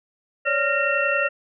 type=tone cluster; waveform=sine; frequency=550 / 581 / 1387 / 1850 / 2714 Hz; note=C#5 / D5 / F6 / A#6 / E7; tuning=-14 / -19 / -12 / -14 / +50 cents; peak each=-27 / -26 / -24 / -25 / -25 dBFS; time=0.45-1.29 s; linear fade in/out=20 ms; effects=none